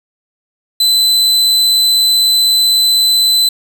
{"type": "tone", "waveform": "40% pulse", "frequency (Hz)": 4026, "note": "B7", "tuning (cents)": 33, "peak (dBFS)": -7, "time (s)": [0.8, 3.49], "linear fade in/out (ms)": 5, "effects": []}